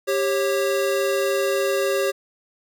square tone pair together, 393.9 / 546.8 Hz, G4 / C#5, +8 / -24 cents, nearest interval tritone, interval 568 cents, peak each -23 dBFS, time 0.07-2.12 s, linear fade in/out 20 ms, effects none

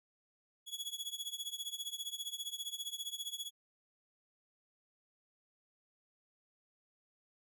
sawtooth tone with tremolo, 3367 Hz, G#7, 23 cents sharp, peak -33 dBFS, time 0.66-3.51 s, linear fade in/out 50 ms, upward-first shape triangle, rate 15 Hz, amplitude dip 95%, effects none

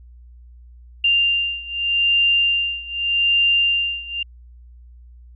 sine beating tone pair, 2790 / 2790.83 Hz, F7 / F7, -2 / -2 cents, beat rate 0.83 Hz, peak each -18 / -20 dBFS, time 1.04-4.23 s, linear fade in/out 5 ms, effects added 60 Hz sine -41 dBFS peak until 5.35 s

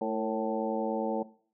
harmonic tone with a mistuned harmonic, 110 Hz, A2, in tune, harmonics 2 / 3 / 4 / 5 / 6 / 7 / 8, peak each -35 / -37 / -34 / -34 / -46 / -37 / -38 dBFS, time 0.01-1.23 s, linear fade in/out 5 ms, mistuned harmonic 4, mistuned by +51 cents, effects noise-tail reverb RT60 0.5 s tail -19 dB re dry

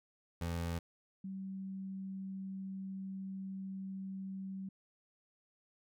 25% pulse / sine tone pair in turn, 84.8 / 191.92 Hz, E2 / G3, +50 / -36 cents, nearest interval octave + major second, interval 1414 cents, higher second, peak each -32 / -40 dBFS, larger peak first, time 0.41-0.79 / 1.24-4.69 s, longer second, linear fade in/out 5 ms, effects none

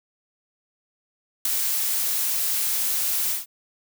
blue noise with ADSR envelope, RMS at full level -18 dBFS, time 1.45-3.46 s, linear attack 5 ms, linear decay 4 ms, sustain -6 dB, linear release 150 ms, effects none

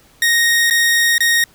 sawtooth tone with dropouts, 1864.7 Hz, A#6, in tune, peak -8 dBFS, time 0.22-1.44 s, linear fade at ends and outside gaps 2 ms, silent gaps 0.7-0.708 / 1.181-1.205 s, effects pink hiss -50 dBFS RMS until 1.54 s

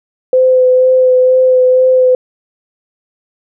sine tone with vibrato, 511 Hz, C5, 41 cents flat, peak -5 dBFS, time 0.33-2.15 s, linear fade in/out 2 ms, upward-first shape sine, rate 2.1 Hz, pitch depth 14 cents each way, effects none

